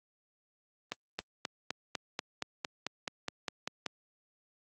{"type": "accelerating click train", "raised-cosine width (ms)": 0.2, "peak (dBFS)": -16, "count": 14, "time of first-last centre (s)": [0.92, 3.863], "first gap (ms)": 270, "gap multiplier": 0.97, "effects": ["high-pass 150 Hz 12 dB/octave", "Opus 24 kbps"]}